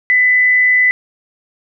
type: tone with frequency modulation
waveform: sine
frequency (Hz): 2000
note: B6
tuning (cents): +21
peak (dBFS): -8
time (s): 0.1-0.91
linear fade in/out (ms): 0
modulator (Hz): 109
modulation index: 0.25
effects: none